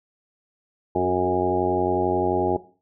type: harmonic tone with a mistuned harmonic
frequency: 91.3 Hz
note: F#2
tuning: 23 cents flat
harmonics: 1 / 2 / 3 / 4 / 5 / 6 / 7 / 8 / 9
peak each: -32 / -31 / -29 / -23 / -27 / -34 / -29 / -33 / -26 dBFS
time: 0.95-2.57 s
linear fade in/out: 5 ms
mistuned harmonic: 5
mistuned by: -17 cents
effects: noise-tail reverb RT60 0.4 s tail -17 dB re dry